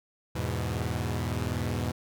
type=chord; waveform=sawtooth; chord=E major; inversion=none; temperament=equal; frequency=82.41 / 103.83 / 123.47 Hz; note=E2 / G#2 / B2; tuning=0 / 0 / 0 cents; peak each=-29 dBFS; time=0.35-1.92 s; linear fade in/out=10 ms; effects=none